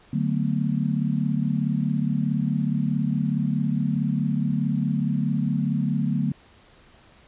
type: chord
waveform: sine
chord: B minor seventh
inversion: first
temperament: just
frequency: 148.16 / 185.21 / 222.2 / 246.9 Hz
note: D3 / F#3 / A3 / B3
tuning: +16 / +2 / +17 / 0 cents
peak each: -25 / -27 / -26 / -29 dBFS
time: 0.13-6.32 s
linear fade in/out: 5 ms
effects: pink hiss -54 dBFS RMS until 7.27 s + resampled to 8000 Hz